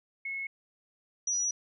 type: tone pair in turn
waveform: sine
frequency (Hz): 2184 / 5847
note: C#7 / F#8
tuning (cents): -26 / -21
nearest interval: octave + perfect fourth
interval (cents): 1705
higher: second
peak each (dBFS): -33 / -27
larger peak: second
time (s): 0.25-0.47 / 1.27-1.51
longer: second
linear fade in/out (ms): 5
effects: none